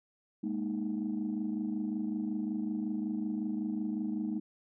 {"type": "chord", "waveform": "sine", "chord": "Ab suspended second", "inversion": "none", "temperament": "equal", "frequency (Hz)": [207.7, 233.1, 311.1], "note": ["Ab3", "Bb3", "Eb4"], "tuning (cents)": [0, 0, 0], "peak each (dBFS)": [-34, -36, -35], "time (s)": [0.43, 4.4], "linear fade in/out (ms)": 10, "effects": ["tanh soft clip ceiling -25 dBFS"]}